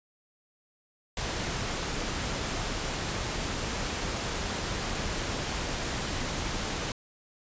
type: noise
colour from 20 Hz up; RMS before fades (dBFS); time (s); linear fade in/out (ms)
pink; -32; 1.17-6.92; 2
effects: resampled to 16000 Hz